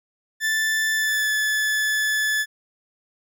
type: tone with pitch glide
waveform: 40% pulse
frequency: 1760 to 1728.8 Hz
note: A6 to A6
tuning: 0 to -31 cents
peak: -19 dBFS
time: 0.4-2.46 s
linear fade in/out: 50 ms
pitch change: -31 cents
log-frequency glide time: 0.94-1.32 s
effects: none